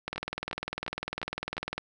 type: two click trains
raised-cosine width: 0.3 ms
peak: -23 / -16 dBFS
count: 5 / 35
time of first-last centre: 0.16-1.568 / 0.08-1.78 s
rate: 2.84 / 20 Hz
effects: none